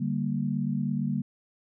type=chord; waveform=sine; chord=G minor; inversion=second; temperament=equal; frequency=146.83 / 196 / 233.1 Hz; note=D3 / G3 / Bb3; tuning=0 / 0 / 0 cents; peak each=-30 dBFS; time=0-1.22 s; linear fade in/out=10 ms; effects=none